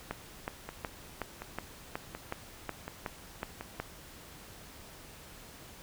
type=two click trains; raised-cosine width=0.5 ms; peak=-24 / -19 dBFS; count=5 / 11; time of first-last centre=0.69-3.61 / 0.11-3.8 s; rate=1.37 / 2.71 Hz; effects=pink hiss -51 dBFS RMS until 5.82 s